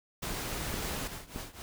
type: noise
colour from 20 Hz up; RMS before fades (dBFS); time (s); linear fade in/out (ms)
pink; -36; 0.22-1.08; 10
type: clicks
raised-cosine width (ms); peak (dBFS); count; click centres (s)
3; -21 / -25; 2; 0.741 / 1.361
type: noise with tremolo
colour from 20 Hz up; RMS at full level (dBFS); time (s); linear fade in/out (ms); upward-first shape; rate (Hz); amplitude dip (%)
pink; -40; 0.82-1.62; 0; triangle; 3.9; 90
effects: none